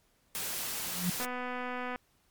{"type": "noise", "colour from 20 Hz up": "white", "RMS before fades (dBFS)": -36, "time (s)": [0.35, 1.25], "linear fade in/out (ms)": 0}
{"type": "tone with exponential growth", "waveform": "sine", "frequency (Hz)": 178.1, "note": "F3", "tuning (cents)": 34, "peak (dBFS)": -25, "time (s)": [0.84, 1.1], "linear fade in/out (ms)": 5, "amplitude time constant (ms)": 56}
{"type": "click train", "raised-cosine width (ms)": 0.5, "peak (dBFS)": -23, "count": 190, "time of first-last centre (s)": [1.2, 1.959], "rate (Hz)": 249}
{"effects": ["pink hiss -70 dBFS RMS until 2.3 s", "MP3 96 kbps"]}